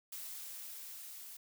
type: noise with level ramp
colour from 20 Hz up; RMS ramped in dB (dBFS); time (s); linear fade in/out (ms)
blue; -45 to -50; 0.12-1.37; 5
effects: none